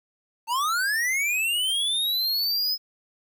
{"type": "linear sweep", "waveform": "square", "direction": "up", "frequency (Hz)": [880, 5130], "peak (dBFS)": -23, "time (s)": [0.47, 2.78], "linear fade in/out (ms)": 50, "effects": ["10-bit"]}